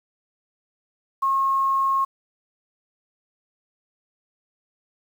sine tone with quantisation, 1082 Hz, C#6, 42 cents flat, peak -18 dBFS, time 1.22-2.05 s, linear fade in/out 10 ms, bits 8, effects none

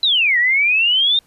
sine exponential two-way sweep, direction down then up, 4027 to 1877 to 3695 Hz, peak -12 dBFS, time 0.03-1.19 s, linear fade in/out 2 ms, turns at 0.38 s, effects pink hiss -56 dBFS RMS until 1.26 s + resampled to 32000 Hz

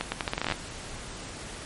accelerating click train, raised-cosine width 0.3 ms, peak -11 dBFS, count 13, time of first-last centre 0.01-0.522 s, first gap 110 ms, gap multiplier 0.8, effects pink hiss -40 dBFS RMS until 1.65 s + MP3 48 kbps

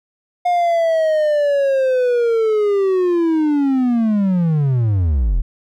triangle linear sweep, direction down, 716 to 34.65 Hz, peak -11 dBFS, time 0.45-5.42 s, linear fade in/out 10 ms, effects none

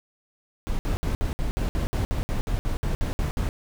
brown noise bursts, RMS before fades -25 dBFS, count 16, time 0.67-3.49 s, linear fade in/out 0 ms, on 120 ms, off 60 ms, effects none

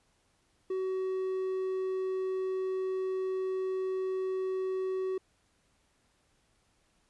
triangle tone, 376.6 Hz, F#4, 31 cents sharp, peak -28 dBFS, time 0.7-5.18 s, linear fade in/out 5 ms, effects pink hiss -71 dBFS RMS until 7.09 s + resampled to 24000 Hz

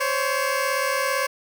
15% pulse tone pair together, 523.3 / 561 Hz, C5 / C#5, 0 / +21 cents, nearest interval minor second, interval 121 cents, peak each -18 dBFS, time 0-1.27 s, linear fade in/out 10 ms, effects none

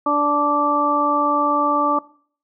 harmonic tone, 292 Hz, D4, 10 cents flat, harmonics 1 / 2 / 3 / 4, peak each -22 / -23 / -23 / -18 dBFS, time 0.06-1.99 s, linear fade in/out 5 ms, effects noise-tail reverb RT60 0.5 s tail -20 dB re dry

